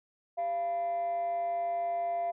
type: tone with frequency modulation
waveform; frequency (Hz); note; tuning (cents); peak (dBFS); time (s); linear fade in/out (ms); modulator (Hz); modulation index
sine; 688; F5; -26; -27; 0.37-2.32; 20; 294; 0.21
effects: tanh soft clip ceiling -27 dBFS